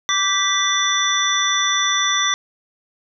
sine tone cluster, 1164 / 1568 / 1968 / 3516 / 5890 Hz, D6 / G6 / B6 / A7 / F#8, -16 / 0 / -7 / -2 / -9 cents, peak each -22 / -29 / -22 / -20 / -23 dBFS, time 0.09-2.34 s, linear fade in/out 0 ms, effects none

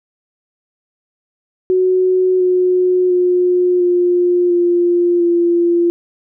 sine tone with pitch steps, 370 / 364.7 / 359.5 / 354.3 / 349.2 / 344.2 Hz, F#4 / F#4 / F#4 / F4 / F4 / F4, 0 / -25 / -50 / +25 / 0 / -25 cents, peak -10 dBFS, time 1.7-5.9 s, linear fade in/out 0 ms, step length 700 ms, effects none

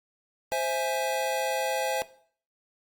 square chord, C augmented, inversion none, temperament equal, 523.3 / 659.3 / 830.6 Hz, C5 / E5 / G#5, 0 / 0 / 0 cents, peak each -31 dBFS, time 0.52-2.02 s, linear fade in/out 0 ms, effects noise-tail reverb RT60 0.5 s tail -17 dB re dry + Opus 48 kbps

